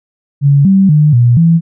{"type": "tone with pitch steps", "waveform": "sine", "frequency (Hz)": [141.3, 193.4, 150.6, 120.5, 166.1], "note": ["C#3", "G3", "D3", "B2", "E3"], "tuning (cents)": [34, -23, 44, -42, 13], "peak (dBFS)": -4, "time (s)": [0.41, 1.61], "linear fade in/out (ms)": 50, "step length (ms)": 240, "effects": []}